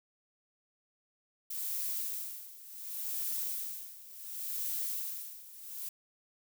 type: noise with tremolo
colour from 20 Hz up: violet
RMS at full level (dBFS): -35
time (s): 1.5-5.89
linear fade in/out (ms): 5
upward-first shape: sine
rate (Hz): 0.69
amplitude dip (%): 85
effects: none